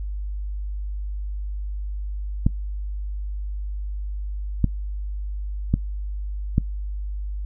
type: clicks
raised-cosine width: 5 ms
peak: -5 dBFS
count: 4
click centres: 2.465 / 4.643 / 5.74 / 6.581 s
effects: noise-tail reverb RT60 0.1 s tail -21 dB re dry + added 50 Hz sine -26 dBFS peak until 7.45 s